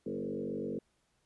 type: tone with frequency modulation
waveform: sine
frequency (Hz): 336.6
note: E4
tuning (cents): +36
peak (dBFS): -34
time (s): 0.06-0.79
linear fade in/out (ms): 5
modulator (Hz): 48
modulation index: 3.3
effects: pink hiss -75 dBFS RMS until 1.25 s + resampled to 24000 Hz